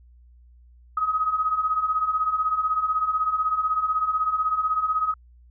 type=beating tone pair; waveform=sine; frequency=1252 / 1268 Hz; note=D#6 / D#6; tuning=+10 / +32 cents; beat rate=16 Hz; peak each=-27 / -22 dBFS; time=0.97-5.14 s; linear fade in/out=5 ms; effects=added 60 Hz sine -49 dBFS peak until 5.5 s